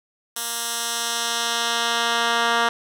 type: tone with band-pass filter sweep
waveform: 10% pulse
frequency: 233.5 Hz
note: A#3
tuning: 3 cents sharp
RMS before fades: -23 dBFS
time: 0.36-2.69 s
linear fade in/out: 5 ms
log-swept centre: 11000 to 1900 Hz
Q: 0.73
effects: none